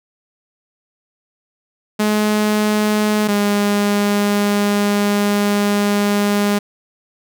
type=tone pair in turn; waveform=sawtooth; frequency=211.6 / 204.5 Hz; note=G#3 / G#3; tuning=+33 / -26 cents; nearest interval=minor second; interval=59 cents; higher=first; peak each=-10 dBFS; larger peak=neither; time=1.99-3.28 / 3.28-6.59 s; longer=second; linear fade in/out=10 ms; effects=none